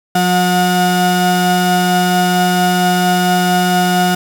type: tone pair together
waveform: 35% pulse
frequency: 179.8 / 723.6 Hz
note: F#3 / F#5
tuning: -49 / -39 cents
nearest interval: 2 octaves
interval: 2410 cents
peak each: -12 dBFS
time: 0.15-4.15 s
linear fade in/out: 5 ms
effects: 7-bit